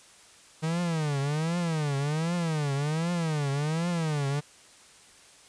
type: tone with vibrato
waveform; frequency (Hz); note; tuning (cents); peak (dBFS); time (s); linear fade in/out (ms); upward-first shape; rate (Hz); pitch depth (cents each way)
45% pulse; 155.56; D#3; 0; -26; 0.62-4.41; 20; triangle; 1.3; 230
effects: white hiss -54 dBFS RMS until 5.48 s + resampled to 22050 Hz